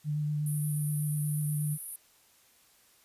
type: tone with vibrato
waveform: sine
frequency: 149.5 Hz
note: D3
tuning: 31 cents sharp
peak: -28 dBFS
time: 0.04-1.78 s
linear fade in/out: 50 ms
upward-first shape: sine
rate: 8.3 Hz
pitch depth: 15 cents each way
type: band-pass noise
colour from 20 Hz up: white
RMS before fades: -42 dBFS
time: 0.46-1.96 s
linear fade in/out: 2 ms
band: 9500 to 12000 Hz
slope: 96 dB/octave
effects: white hiss -63 dBFS RMS until 3.04 s + resampled to 32000 Hz